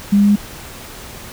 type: tone with pitch steps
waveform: sine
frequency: 201.7 / 203 / 204.3 / 205.6 Hz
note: G3 / G#3 / G#3 / G#3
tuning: +50 / -39 / -28 / -17 cents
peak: -8 dBFS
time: 0.12-0.36 s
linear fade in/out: 10 ms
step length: 60 ms
effects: pink hiss -34 dBFS RMS until 1.32 s